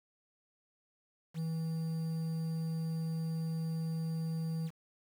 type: tone with quantisation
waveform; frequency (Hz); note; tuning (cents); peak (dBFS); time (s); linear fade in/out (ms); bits
triangle; 162.1; E3; -29; -31; 1.34-4.71; 50; 9
effects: none